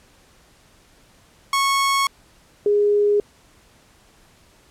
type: tone pair in turn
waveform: sawtooth / sine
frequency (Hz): 1101 / 412.4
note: C#6 / G#4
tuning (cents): -12 / -12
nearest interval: octave + perfect fourth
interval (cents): 1700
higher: first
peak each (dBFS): -13 / -14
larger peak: first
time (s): 1.53-2.07 / 2.66-3.2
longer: neither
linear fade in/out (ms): 2
effects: pink hiss -54 dBFS RMS until 4.7 s + low-pass 11000 Hz 12 dB/octave